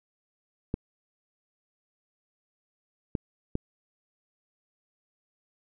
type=clicks; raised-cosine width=3 ms; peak=-15 dBFS; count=3; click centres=0.741 / 3.152 / 3.554 s; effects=none